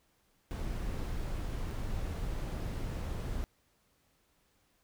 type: noise with dropouts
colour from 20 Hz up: brown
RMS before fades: -36 dBFS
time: 0.51-3.44 s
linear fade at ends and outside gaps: 0 ms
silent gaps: 1.706-1.71 s
effects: pink hiss -72 dBFS RMS until 4.83 s